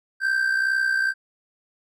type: tone with amplitude modulation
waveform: triangle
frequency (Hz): 1565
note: G6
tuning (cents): -3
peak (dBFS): -15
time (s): 0.2-1.14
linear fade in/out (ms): 50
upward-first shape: sine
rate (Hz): 62.2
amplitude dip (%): 60
effects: none